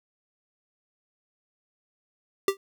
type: tone with exponential decay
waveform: square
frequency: 392 Hz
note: G4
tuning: in tune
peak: -17 dBFS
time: 2.48-2.57 s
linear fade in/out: 2 ms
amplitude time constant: 19 ms
effects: none